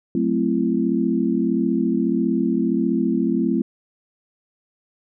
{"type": "chord", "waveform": "sine", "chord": "F# half-diminished seventh", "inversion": "none", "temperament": "equal with one note detuned", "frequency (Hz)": [185, 220, 261.6, 335.6], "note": ["F#3", "A3", "C4", "E4"], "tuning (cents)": [0, 0, 0, 31], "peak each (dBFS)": [-25, -22, -22, -23], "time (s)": [0.15, 3.62], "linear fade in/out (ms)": 2, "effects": []}